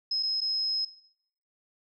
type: tone with dropouts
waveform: sine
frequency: 5130 Hz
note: E8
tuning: 48 cents flat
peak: -26 dBFS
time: 0.11-0.85 s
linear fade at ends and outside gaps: 5 ms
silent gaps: 0.228-0.231 / 0.406-0.415 s
effects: noise-tail reverb RT60 0.7 s tail -19 dB re dry